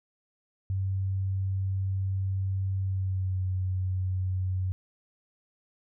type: tone with pitch glide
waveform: sine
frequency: 95.9 to 93.06 Hz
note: G2 to F#2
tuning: -37 to +10 cents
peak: -26 dBFS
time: 0.7-4.72 s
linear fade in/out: 0 ms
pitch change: -53 cents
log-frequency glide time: 2.8-3.43 s
effects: none